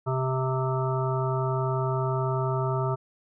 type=harmonic tone; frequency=130.81 Hz; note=C3; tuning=in tune; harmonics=1 / 3 / 5 / 7 / 9 / 10; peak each=-26 / -31 / -33 / -34 / -36 / -36 dBFS; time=0.06-2.96 s; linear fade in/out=20 ms; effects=none